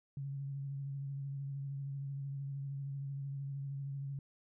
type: tone with vibrato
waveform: sine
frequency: 138.59 Hz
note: C#3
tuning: in tune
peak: -38 dBFS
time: 0.17-4.19 s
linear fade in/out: 2 ms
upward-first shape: triangle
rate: 13 Hz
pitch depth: 32 cents each way
effects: none